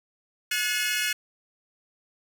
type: tone cluster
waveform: sawtooth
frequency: 1463 / 1712 / 2156 / 2559 / 2890 Hz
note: F#6 / A6 / C#7 / D#7 / F#7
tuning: -20 / -48 / -49 / +48 / -41 cents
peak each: -28 dBFS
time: 0.51-1.13 s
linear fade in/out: 5 ms
effects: none

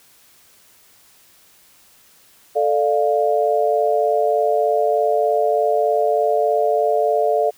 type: chord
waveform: sine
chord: D minor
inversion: second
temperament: equal with one note detuned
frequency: 440 / 595.2 / 698.5 Hz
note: A4 / D5 / F5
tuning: 0 / +23 / 0 cents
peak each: -19 dBFS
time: 2.55-7.51 s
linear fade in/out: 20 ms
effects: white hiss -52 dBFS RMS until 7.57 s

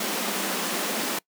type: high-pass noise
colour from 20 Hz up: pink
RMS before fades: -28 dBFS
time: 0-1.19 s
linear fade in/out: 5 ms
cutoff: 180 Hz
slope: 96 dB/octave
effects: noise-tail reverb RT60 0.1 s tail -24 dB re dry

